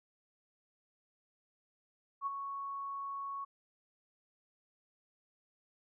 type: tone with ADSR envelope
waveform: sine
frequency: 1108.7 Hz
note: C#6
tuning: in tune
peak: -31 dBFS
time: 2.21-3.45 s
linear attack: 55 ms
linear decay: 21 ms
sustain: -7 dB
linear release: 13 ms
effects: none